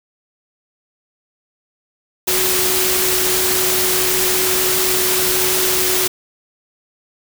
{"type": "tone in noise", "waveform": "sine", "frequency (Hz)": 370, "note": "F#4", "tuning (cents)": 0, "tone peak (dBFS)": -22, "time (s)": [2.27, 6.08], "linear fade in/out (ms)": 10, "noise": "white", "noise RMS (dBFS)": -17, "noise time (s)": [2.27, 6.08], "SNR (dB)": -8, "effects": []}